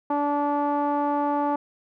sawtooth tone with low-pass filter, 289.7 Hz, D4, 24 cents flat, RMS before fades -24 dBFS, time 0.1-1.56 s, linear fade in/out 5 ms, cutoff 960 Hz, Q 5.1, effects none

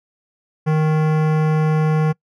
sine tone with hard clipping, 155.56 Hz, D#3, in tune, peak -16 dBFS, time 0.66-2.13 s, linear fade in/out 20 ms, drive 18 dB, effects noise-tail reverb RT60 0.1 s tail -25 dB re dry

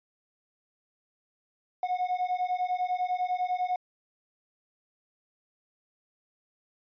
triangle beating tone pair, 723 / 733 Hz, F#5 / F#5, -40 / -16 cents, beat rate 10 Hz, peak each -27 dBFS, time 1.83-3.76 s, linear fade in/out 2 ms, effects tanh soft clip ceiling -20 dBFS + resampled to 11025 Hz

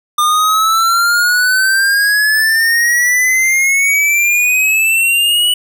square exponential sweep, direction up, 1203 to 2960 Hz, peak -10 dBFS, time 0.18-5.54 s, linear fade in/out 5 ms, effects none

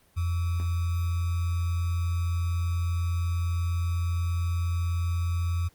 sine tone with sample-and-hold, 85.8 Hz, F2, 30 cents flat, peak -24 dBFS, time 0.16-5.69 s, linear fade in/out 20 ms, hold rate 1225 Hz, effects pink hiss -62 dBFS RMS until 5.74 s + Opus 32 kbps

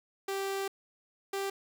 sawtooth tone pair in turn, 391 / 392.7 Hz, G4 / G4, -4 / +3 cents, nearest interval unison, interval 7 cents, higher second, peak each -28 dBFS, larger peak neither, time 0.28-0.68 / 1.33-1.5 s, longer first, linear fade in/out 5 ms, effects 9-bit

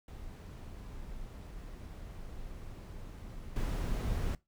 brown noise with level steps, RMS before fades -45 / -33 dBFS, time 0.08-4.35 s, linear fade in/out 2 ms, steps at 3.56 s, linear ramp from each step 2 ms, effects noise-tail reverb RT60 0.2 s tail -20 dB re dry

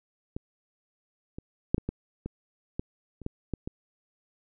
clicks, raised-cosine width 3 ms, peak -21 / -25 / -9 / -16 / -17 / -21 / -17 / -30 / -18 / -17 / -21 dBFS, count 11, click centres 0.365 / 1.385 / 1.745 / 1.781 / 1.89 / 2.26 / 2.795 / 3.217 / 3.264 / 3.537 / 3.675 s, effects none

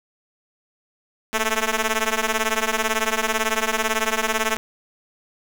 5% pulse ring-modulated tone, 220 Hz, A3, in tune, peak -6 dBFS, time 1.33-4.57 s, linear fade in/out 0 ms, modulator 211 Hz, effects none

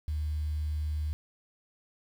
sine tone, 76 Hz, D#2, 40 cents flat, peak -28 dBFS, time 0.08-1.13 s, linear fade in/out 0 ms, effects tanh soft clip ceiling -24 dBFS + 9-bit

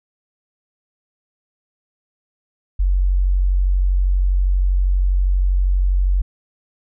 sine tone, 46.25 Hz, F#1, in tune, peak -13 dBFS, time 2.79-6.22 s, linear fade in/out 10 ms, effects none

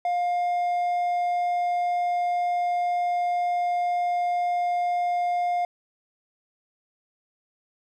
sine tone with hard clipping, 707 Hz, F5, 21 cents sharp, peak -23 dBFS, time 0.05-5.65 s, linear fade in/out 2 ms, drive 3 dB, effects none

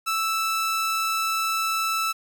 sawtooth tone, 1318.5 Hz, E6, in tune, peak -19 dBFS, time 0.06-2.13 s, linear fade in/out 20 ms, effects 9-bit

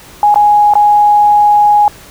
sine tone with dropouts, 830.6 Hz, G#5, in tune, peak -4 dBFS, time 0.23-1.88 s, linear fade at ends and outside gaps 1 ms, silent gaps 0.343-0.358 / 0.737-0.754 s, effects pink hiss -36 dBFS RMS until 2.1 s

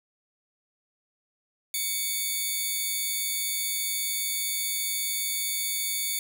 5% pulse tone pair together, 2237 / 3551 Hz, C#7 / A7, +15 / +15 cents, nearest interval minor sixth, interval 800 cents, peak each -19 / -24 dBFS, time 1.74-6.19 s, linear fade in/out 2 ms, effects none

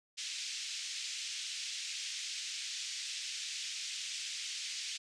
white band-pass noise, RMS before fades -41 dBFS, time 0.17-4.98 s, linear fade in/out 20 ms, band 2300 to 6500 Hz, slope 24 dB/octave, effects resampled to 22050 Hz

